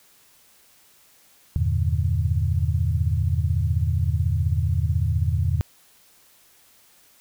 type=chord; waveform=sine; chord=E half-diminished seventh; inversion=none; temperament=equal with one note detuned; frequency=82.17 / 98 / 116.54 / 146.83 Hz; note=E2 / G2 / Bb2 / D3; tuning=-5 / 0 / 0 / 0 cents; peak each=-22 / -25 / -26 / -28 dBFS; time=1.56-5.61 s; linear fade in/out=0 ms; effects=white hiss -56 dBFS RMS until 7.2 s